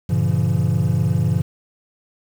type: chord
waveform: triangle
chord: G diminished seventh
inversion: none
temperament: just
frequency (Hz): 98 / 117.6 / 141.12 / 169.34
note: G2 / Bb2 / Db3 / Fb3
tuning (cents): 0 / +16 / +31 / +47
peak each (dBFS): -19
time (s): 0.09-1.42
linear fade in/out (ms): 10
effects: tanh soft clip ceiling -4 dBFS + 7-bit

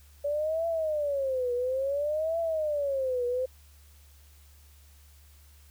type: tone with vibrato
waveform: sine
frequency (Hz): 570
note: C#5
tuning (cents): +48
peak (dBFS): -26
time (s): 0.24-3.46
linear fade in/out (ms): 10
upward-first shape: triangle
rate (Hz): 0.58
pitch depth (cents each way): 290
effects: added 72 Hz sine -53 dBFS peak until 5.7 s + white hiss -61 dBFS RMS until 5.7 s

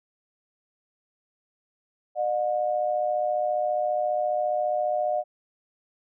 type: tone pair together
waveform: sine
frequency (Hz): 606.3 / 721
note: D#5 / F#5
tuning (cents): -45 / -45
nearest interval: minor third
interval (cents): 300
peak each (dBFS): -25 / -26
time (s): 2.15-5.24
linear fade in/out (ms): 50
effects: none

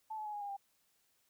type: tone with pitch steps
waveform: sine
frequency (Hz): 874 / 857.5 / 841.3 / 825.4 / 809.8 / 794.5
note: A5 / A5 / G#5 / G#5 / G#5 / G5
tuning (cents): -12 / -45 / +22 / -11 / -44 / +23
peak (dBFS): -39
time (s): 0.1-0.568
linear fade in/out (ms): 10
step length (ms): 78
effects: white hiss -75 dBFS RMS until 1.29 s

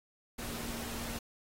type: tone in noise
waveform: sine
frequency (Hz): 233.1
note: A#3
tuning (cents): 0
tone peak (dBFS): -44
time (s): 0.38-1.19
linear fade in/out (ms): 10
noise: pink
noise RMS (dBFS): -41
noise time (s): 0.38-1.19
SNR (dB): -6
effects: AAC 48 kbps

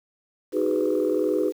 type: chord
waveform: sine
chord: G# minor seventh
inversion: second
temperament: just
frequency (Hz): 311.5 / 373.8 / 415.3 / 498.4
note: D#4 / F#4 / G#4 / B4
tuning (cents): +2 / +18 / 0 / +16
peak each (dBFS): -25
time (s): 0.52-1.53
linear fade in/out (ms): 50
effects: tanh soft clip ceiling -13 dBFS + 8-bit

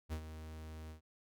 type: tone with ADSR envelope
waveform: 45% pulse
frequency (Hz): 78.7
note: D#2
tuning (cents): +20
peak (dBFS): -36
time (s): 0.09-1.01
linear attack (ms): 37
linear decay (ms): 75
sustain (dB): -10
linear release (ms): 110
effects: none

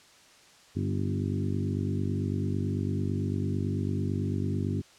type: harmonic tone with a mistuned harmonic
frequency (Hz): 49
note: G1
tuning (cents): 0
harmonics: 2 / 3 / 4 / 5 / 6 / 7 / 8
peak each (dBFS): -30 / -34 / -35 / -35 / -38 / -39 / -41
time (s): 0.75-4.82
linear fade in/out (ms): 20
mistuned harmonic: 5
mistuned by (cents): +27
effects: white hiss -56 dBFS RMS until 4.98 s + low-pass 7000 Hz 12 dB/octave

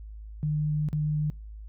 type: tone with dropouts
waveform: sine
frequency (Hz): 151.1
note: D3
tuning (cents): +50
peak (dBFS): -24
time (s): 0.43-1.3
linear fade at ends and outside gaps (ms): 0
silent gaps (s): 0.887-0.93
effects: noise-tail reverb RT60 0.3 s tail -24 dB re dry + added 53 Hz sine -39 dBFS peak until 1.68 s

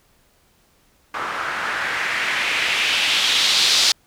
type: noise with low-pass filter sweep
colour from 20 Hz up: blue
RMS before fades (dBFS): -20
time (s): 1.14-3.92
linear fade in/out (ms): 2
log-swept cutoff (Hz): 1200 to 4600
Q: 2.3
effects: pink hiss -59 dBFS RMS until 4.06 s

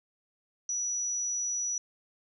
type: tone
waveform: sine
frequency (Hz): 5880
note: F#8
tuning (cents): -12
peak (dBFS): -29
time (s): 0.69-1.78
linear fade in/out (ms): 2
effects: none

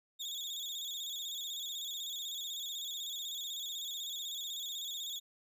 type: tone with vibrato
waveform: 35% pulse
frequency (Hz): 3520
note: A7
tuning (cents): 0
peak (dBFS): -37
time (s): 0.19-5.2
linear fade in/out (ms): 20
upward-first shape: square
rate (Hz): 16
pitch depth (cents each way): 69
effects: none

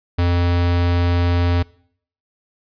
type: tone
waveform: square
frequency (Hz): 87.31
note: F2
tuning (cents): 0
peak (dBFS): -15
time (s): 0.18-1.63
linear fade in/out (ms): 10
effects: noise-tail reverb RT60 0.6 s tail -23 dB re dry + resampled to 11025 Hz

